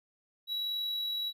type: tone with amplitude modulation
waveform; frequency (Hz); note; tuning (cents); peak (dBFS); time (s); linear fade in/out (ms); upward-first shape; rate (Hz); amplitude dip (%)
triangle; 3900; B7; -23; -29; 0.47-1.33; 50; sine; 41.4; 25
effects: none